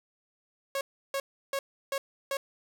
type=tone bursts; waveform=sawtooth; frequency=549 Hz; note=C#5; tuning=17 cents flat; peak=-25 dBFS; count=5; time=0.75-2.37 s; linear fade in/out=2 ms; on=60 ms; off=330 ms; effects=none